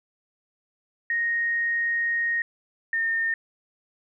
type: tone pair in turn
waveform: sine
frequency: 1864.7 / 1823.2 Hz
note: A#6 / A#6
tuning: 0 / -39 cents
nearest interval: unison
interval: 39 cents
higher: first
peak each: -22 dBFS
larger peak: neither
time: 1.1-2.42 / 2.93-3.34 s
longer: first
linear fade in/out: 2 ms
effects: none